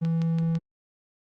triangle tone, 164.81 Hz, E3, in tune, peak -20 dBFS, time 0.01-0.59 s, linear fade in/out 20 ms
click train, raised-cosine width 0.2 ms, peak -23 dBFS, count 4, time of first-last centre 0.05-0.553 s, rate 5.96 Hz
effects Opus 24 kbps

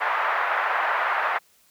white band-pass noise, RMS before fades -24 dBFS, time 0-1.39 s, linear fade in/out 20 ms, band 680 to 1700 Hz, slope 24 dB/octave, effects white hiss -60 dBFS RMS until 1.7 s

